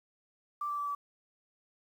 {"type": "tone with pitch steps", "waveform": "sine", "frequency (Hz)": [1174.7, 1166.6, 1158.5, 1150.5], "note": ["D6", "D6", "D6", "D6"], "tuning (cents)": [0, -12, -24, -36], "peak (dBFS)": -32, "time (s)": [0.61, 0.95], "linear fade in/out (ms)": 5, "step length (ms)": 85, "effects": ["10-bit"]}